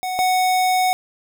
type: tone pair in turn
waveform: square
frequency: 740 / 740 Hz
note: F#5 / F#5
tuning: 0 / 0 cents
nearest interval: unison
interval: 0 cents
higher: neither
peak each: -23 / -16 dBFS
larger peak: second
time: 0.03-0.19 / 0.19-0.93 s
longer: second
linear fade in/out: 0 ms
effects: 9-bit

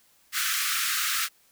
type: high-pass noise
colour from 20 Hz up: pink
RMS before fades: -27 dBFS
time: 0.32-1.29 s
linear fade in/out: 50 ms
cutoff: 1200 Hz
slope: 96 dB/octave
effects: white hiss -62 dBFS RMS until 1.51 s

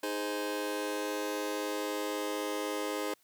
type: chord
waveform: sawtooth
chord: Ab major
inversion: second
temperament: just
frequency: 311.5 / 415.3 / 519.1 Hz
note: Eb4 / Ab4 / C5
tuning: +2 / 0 / -14 cents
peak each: -33 dBFS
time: 0.03-3.14 s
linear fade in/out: 5 ms
effects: white hiss -68 dBFS RMS until 3.23 s + high-pass 100 Hz 12 dB/octave

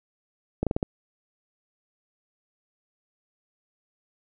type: slowing click train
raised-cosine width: 2 ms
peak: -11 dBFS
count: 5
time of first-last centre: 0.63-0.829 s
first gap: 37 ms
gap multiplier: 1.2
effects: none

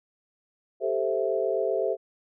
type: chord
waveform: sine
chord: A minor seventh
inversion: third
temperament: equal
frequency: 392 / 440 / 523.3 / 659.3 Hz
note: G4 / A4 / C5 / E5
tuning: 0 / 0 / 0 / 0 cents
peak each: -29 dBFS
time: 0.8-1.97 s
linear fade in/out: 50 ms
effects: none

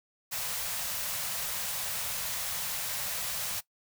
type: band-stop noise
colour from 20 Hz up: white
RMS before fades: -34 dBFS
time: 0.31-3.61 s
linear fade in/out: 20 ms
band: 200 to 490 Hz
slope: 48 dB/octave
effects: noise-tail reverb RT60 0.1 s tail -19 dB re dry

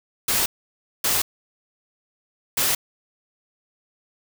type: noise bursts at uneven times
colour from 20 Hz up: white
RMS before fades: -21 dBFS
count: 3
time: 0.28-0.46 / 1.04-1.22 / 2.57-2.75 s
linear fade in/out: 5 ms
effects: none

